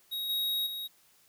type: tone with level steps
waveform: square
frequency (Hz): 3790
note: A#7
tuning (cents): +28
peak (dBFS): -33 / -29 / -36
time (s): 0.11-0.88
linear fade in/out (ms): 20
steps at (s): 0.29 / 0.66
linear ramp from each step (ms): 10
effects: white hiss -64 dBFS RMS until 1.28 s